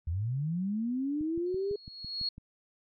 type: linear sweep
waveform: sine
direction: up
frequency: 75.6 to 415.3 Hz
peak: -29 dBFS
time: 0.07-1.76 s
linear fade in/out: 5 ms
type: click train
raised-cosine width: 5 ms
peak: -33 dBFS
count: 8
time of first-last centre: 1.21-2.381 s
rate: 5.98 Hz
type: tone with exponential growth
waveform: sine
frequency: 4318 Hz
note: C#8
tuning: 46 cents flat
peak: -28 dBFS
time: 1.46-2.29 s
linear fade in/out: 5 ms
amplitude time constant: 180 ms
effects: AAC 64 kbps